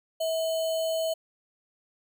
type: tone with sample-and-hold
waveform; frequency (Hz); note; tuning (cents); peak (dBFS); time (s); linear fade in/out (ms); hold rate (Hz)
sine; 648; E5; -30; -25; 0.2-1.14; 10; 3675
effects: none